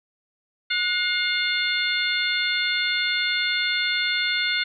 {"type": "harmonic tone with a mistuned harmonic", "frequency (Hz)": 710, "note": "F5", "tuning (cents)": 28, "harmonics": [2, 3, 4, 5, 6], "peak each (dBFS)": [-27, -25, -31, -27, -30], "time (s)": [0.7, 4.64], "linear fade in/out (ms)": 10, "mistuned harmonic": 2, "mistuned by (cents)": 49, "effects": []}